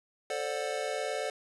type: chord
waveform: square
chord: D dominant seventh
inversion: second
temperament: just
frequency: 440.5 / 528.6 / 587.3 / 734.2 Hz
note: A4 / C5 / D5 / F#5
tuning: +2 / +18 / 0 / -14 cents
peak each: -38 / -38 / -37 / -39 dBFS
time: 0.3-1.3 s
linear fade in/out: 2 ms
effects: resampled to 24000 Hz